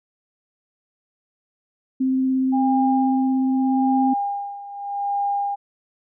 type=tone with vibrato; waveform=sine; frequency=261.6 Hz; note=C4; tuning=in tune; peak=-17 dBFS; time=2-4.14 s; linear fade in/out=10 ms; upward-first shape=sine; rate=17 Hz; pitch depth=8 cents each way
type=tone with tremolo; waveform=sine; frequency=806 Hz; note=G5; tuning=48 cents sharp; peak=-19 dBFS; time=2.52-5.56 s; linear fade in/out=20 ms; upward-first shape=sine; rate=0.82 Hz; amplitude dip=80%
effects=none